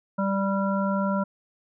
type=harmonic tone; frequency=196 Hz; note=G3; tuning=in tune; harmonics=1 / 3 / 5 / 7; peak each=-24 / -29 / -31 / -32 dBFS; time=0.18-1.24 s; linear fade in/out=10 ms; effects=none